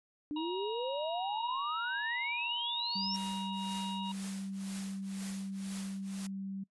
sine exponential sweep, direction up, 290.3 to 5588 Hz, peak -34 dBFS, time 0.31-3.16 s, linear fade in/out 0 ms
harmonic tone, 948 Hz, A#5, 29 cents sharp, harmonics 1 / 3 / 4, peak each -39 / -45 / -46 dBFS, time 0.36-4.12 s, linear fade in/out 5 ms
sine tone, 194.2 Hz, G3, 16 cents flat, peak -37 dBFS, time 2.95-6.64 s, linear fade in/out 10 ms
white noise with tremolo, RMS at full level -44 dBFS, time 3.14-6.27 s, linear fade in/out 5 ms, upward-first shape triangle, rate 2 Hz, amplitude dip 95%
effects noise-tail reverb RT60 0.1 s tail -23 dB re dry + resampled to 24000 Hz

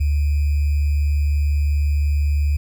sine tone with sample-and-hold, 72.9 Hz, D2, 12 cents flat, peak -15 dBFS, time 0-2.57 s, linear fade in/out 10 ms, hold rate 2450 Hz, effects none

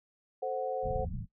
sine chord, F# diminished, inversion first, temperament equal, 440 / 523.3 / 740 Hz, A4 / C5 / F#5, 0 / 0 / 0 cents, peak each -37 / -34 / -35 dBFS, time 0.42-1.05 s, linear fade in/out 10 ms
pink low-pass noise, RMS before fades -37 dBFS, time 0.82-1.27 s, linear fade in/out 50 ms, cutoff 210 Hz, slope 48 dB/octave
effects noise-tail reverb RT60 0.1 s tail -17 dB re dry

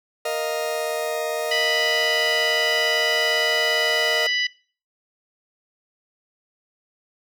40% pulse chord, Bb suspended fourth, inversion none, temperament just, 466.2 / 621.6 / 699.2 Hz, Bb4 / Eb5 / F5, 0 / -2 / +2 cents, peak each -27 / -25 / -30 dBFS, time 0.25-4.27 s, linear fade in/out 5 ms
harmonic tone, 987.8 Hz, B5, in tune, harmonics 2 / 3 / 4 / 5 / 6, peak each -23 / -24 / -34 / -29 / -39 dBFS, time 1.51-4.47 s, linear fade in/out 5 ms
effects noise-tail reverb RT60 0.4 s tail -21 dB re dry

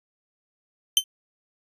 sawtooth tone with exponential decay, 3090 Hz, G7, 26 cents flat, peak -7 dBFS, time 0.97-1.04 s, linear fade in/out 1 ms, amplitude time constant 15 ms, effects resampled to 32000 Hz

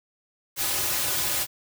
white noise with comb filter, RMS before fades -26 dBFS, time 0.56-1.47 s, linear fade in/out 50 ms, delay 4.4 ms, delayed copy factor -0.9, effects none

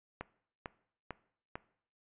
click train, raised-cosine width 0.5 ms, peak -24 dBFS, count 4, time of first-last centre 0.21-1.555 s, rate 2.23 Hz, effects noise-tail reverb RT60 0.6 s tail -19 dB re dry + resampled to 8000 Hz

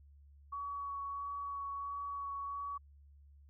sine tone with vibrato, 1125 Hz, C#6, 25 cents sharp, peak -38 dBFS, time 0.52-2.78 s, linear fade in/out 10 ms, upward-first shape sine, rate 1.5 Hz, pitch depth 11 cents each way, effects added 71 Hz sine -57 dBFS peak until 3.49 s

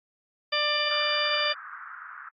harmonic tone, 594 Hz, D5, 20 cents sharp, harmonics 1 / 2 / 3 / 4 / 5 / 6 / 8, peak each -31 / -31 / -31 / -31 / -31 / -31 / -31 dBFS, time 0.52-1.53 s, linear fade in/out 10 ms
pink band-pass noise, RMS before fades -42 dBFS, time 0.9-2.29 s, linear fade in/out 5 ms, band 1200 to 1600 Hz, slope 48 dB/octave
effects AAC 32 kbps

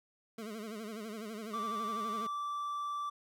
25% pulse tone with vibrato, 217 Hz, A3, 24 cents flat, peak -37 dBFS, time 0.38-2.27 s, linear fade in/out 5 ms, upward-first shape sine, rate 12 Hz, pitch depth 100 cents each way
triangle tone, 1166 Hz, D6, 13 cents flat, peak -33 dBFS, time 1.53-3.1 s, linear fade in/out 10 ms
effects none

